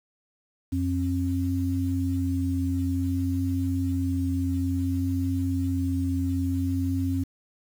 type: tone pair together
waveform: sine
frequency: 89.69 / 268.5 Hz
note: F2 / C4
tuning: +47 / +45 cents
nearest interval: octave + perfect fifth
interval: 1898 cents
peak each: -26 dBFS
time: 0.72-7.24 s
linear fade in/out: 10 ms
effects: 8-bit